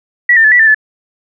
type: tone with pitch steps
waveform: sine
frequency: 1938 / 1802 / 1731 / 1954 / 1781 / 1734 Hz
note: B6 / A6 / A6 / B6 / A6 / A6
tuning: -33 / +41 / -29 / -19 / +21 / -26 cents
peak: -4 dBFS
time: 0.29-0.746 s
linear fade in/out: 5 ms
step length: 76 ms
effects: none